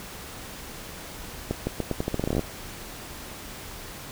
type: accelerating click train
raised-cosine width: 2 ms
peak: -12 dBFS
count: 16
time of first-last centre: 1.51-2.394 s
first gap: 160 ms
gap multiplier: 0.83
effects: pink hiss -40 dBFS RMS until 4.11 s